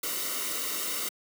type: noise with comb filter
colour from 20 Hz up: white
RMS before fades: -32 dBFS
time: 0.03-1.09 s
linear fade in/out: 5 ms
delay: 1.2 ms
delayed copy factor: -0.7
effects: high-pass 200 Hz 12 dB/octave